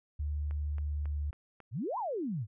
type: tone with pitch glide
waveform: sine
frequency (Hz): 73.9 to 73.3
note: D2 to D2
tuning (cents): +11 to -3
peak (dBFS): -31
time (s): 0.19-1.31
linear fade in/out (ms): 10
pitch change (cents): -14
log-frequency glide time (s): 0.85-1.2
type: click train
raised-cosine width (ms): 0.5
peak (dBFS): -36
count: 5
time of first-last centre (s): 0.51-1.603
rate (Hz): 3.66
type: exponential two-way sweep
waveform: sine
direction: up then down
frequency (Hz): 93 to 1046.5 to 93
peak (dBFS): -32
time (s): 1.71-2.47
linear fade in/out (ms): 50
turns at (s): 1.98
effects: none